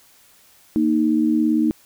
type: tone pair together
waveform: sine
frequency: 232.2 / 310 Hz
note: A#3 / D#4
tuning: -7 / -6 cents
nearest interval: perfect fourth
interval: 501 cents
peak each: -19 / -17 dBFS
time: 0.76-1.71 s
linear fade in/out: 0 ms
effects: white hiss -53 dBFS RMS until 1.85 s